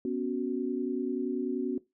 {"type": "chord", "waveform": "sine", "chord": "B suspended second", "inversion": "none", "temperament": "equal", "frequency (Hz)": [246.9, 277.2, 370], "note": ["B3", "C#4", "F#4"], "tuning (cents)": [0, 0, 0], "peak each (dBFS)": [-33, -33, -32], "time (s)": [0.05, 1.78], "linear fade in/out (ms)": 2, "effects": ["noise-tail reverb RT60 0.2 s tail -18 dB re dry"]}